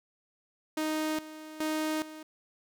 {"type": "tone with tremolo", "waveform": "sawtooth", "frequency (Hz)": 310.9, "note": "D#4", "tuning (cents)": -1, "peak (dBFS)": -25, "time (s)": [0.77, 2.23], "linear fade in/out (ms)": 5, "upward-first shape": "square", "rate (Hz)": 1.2, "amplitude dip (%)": 80, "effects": []}